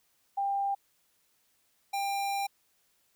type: tone pair in turn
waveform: sine / square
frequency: 795 / 795 Hz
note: G5 / G5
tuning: +24 / +24 cents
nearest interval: unison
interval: 0 cents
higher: neither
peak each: -27 / -30 dBFS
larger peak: first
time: 0.37-0.75 / 1.93-2.47 s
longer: second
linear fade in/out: 10 ms
effects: white hiss -71 dBFS RMS until 3.15 s